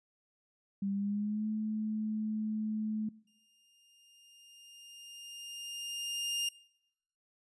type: tone with pitch glide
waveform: sine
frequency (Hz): 197.9 to 215.8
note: G3 to A3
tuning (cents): +17 to -33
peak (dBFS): -31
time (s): 0.82-3.09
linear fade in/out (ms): 5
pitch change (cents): +150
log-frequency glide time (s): 0.92-1.47
type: tone with exponential growth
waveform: sawtooth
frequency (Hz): 2814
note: F7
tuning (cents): +12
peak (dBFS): -27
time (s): 3.27-6.49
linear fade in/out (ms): 5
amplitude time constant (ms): 700
effects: noise-tail reverb RT60 0.8 s tail -23 dB re dry + resampled to 24000 Hz